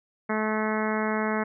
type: harmonic tone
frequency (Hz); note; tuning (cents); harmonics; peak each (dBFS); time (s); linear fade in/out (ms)
216.2; A3; -30; 1 / 2 / 3 / 4 / 5 / 6 / 7 / 8 / 9 / 10; -28 / -31 / -33 / -34 / -35 / -36 / -36 / -37 / -38 / -38; 0.29-1.44; 10
effects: none